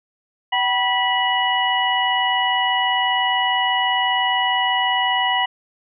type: tone cluster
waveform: sine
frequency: 760 / 975 / 1961 / 2923 Hz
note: F#5 / B5 / B6 / F#7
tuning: +46 / -23 / -13 / -22 cents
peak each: -22 dBFS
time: 0.52-5.46 s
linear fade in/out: 10 ms
effects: none